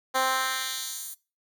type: tone with high-pass filter sweep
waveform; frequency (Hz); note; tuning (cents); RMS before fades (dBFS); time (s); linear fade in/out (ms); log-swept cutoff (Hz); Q
10% pulse; 261.6; C4; 0; -29; 0.14-1.15; 20; 560 to 11000; 0.93
effects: noise-tail reverb RT60 0.3 s tail -21 dB re dry